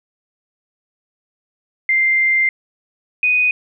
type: tone pair in turn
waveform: sine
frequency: 2093 / 2489 Hz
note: C7 / D#7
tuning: 0 / 0 cents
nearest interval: minor third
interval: 300 cents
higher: second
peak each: -12 dBFS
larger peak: neither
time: 1.89-2.49 / 3.23-3.51 s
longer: first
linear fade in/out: 2 ms
effects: none